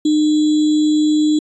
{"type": "tone with sample-and-hold", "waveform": "sine", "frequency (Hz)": 304.1, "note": "D#4", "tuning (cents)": -40, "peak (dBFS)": -11, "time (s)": [0.05, 1.39], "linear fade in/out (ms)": 5, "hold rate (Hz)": 3675, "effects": ["resampled to 22050 Hz"]}